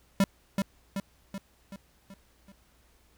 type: tone with echo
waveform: square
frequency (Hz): 196.4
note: G3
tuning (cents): +4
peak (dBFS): -20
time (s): 0.2-0.24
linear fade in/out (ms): 2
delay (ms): 380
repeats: 6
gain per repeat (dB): -5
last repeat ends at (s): 2.52
effects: added 60 Hz sine -65 dBFS peak until 3.17 s + pink hiss -65 dBFS RMS until 3.17 s